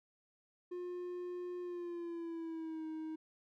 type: tone with pitch glide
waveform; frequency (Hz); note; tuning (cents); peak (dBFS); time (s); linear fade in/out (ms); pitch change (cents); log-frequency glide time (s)
triangle; 356.5 to 315.8; F4 to D#4; +36 to +26; -38; 0.71-3.16; 10; -210; 1.61-2.86
effects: none